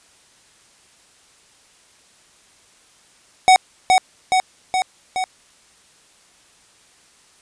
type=tone with echo; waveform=square; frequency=747 Hz; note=F#5; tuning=16 cents sharp; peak=-8 dBFS; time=3.48-3.56 s; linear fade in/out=0 ms; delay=420 ms; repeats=4; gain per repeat=-3 dB; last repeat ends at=5.24 s; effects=white hiss -53 dBFS RMS until 7.41 s + resampled to 22050 Hz